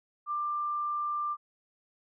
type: tone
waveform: sine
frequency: 1187 Hz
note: D6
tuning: 18 cents sharp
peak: -29 dBFS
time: 0.26-1.37 s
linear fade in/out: 50 ms
effects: none